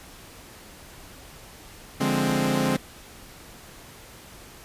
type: chord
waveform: sawtooth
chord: D half-diminished seventh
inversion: none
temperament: equal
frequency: 146.83 / 174.61 / 207.7 / 261.6 Hz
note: D3 / F3 / Ab3 / C4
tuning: 0 / 0 / 0 / 0 cents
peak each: -24 / -26 / -23 / -21 dBFS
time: 2-2.77 s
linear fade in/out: 10 ms
effects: pink hiss -46 dBFS RMS until 4.64 s + resampled to 32000 Hz